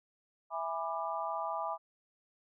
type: chord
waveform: sine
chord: E dominant seventh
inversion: none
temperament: just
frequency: 659.3 / 824.1 / 988.9 / 1186.7 Hz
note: E5 / G#5 / B5 / D6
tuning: 0 / -14 / +2 / +18 cents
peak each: -39 / -39 / -39 / -39 dBFS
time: 0.5-1.78 s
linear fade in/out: 50 ms
effects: none